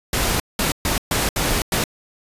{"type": "noise bursts at uneven times", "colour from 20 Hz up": "pink", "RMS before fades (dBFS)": -20, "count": 6, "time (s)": [[0.13, 0.4], [0.59, 0.72], [0.85, 0.98], [1.11, 1.29], [1.36, 1.62], [1.72, 1.84]], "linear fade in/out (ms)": 2, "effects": ["resampled to 32000 Hz"]}